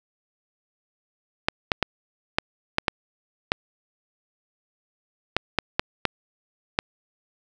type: clicks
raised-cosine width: 0.3 ms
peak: -3 dBFS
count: 12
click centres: 1.485 / 1.718 / 1.827 / 2.385 / 2.784 / 2.882 / 3.519 / 5.366 / 5.587 / 5.795 / 6.053 / 6.789 s
effects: none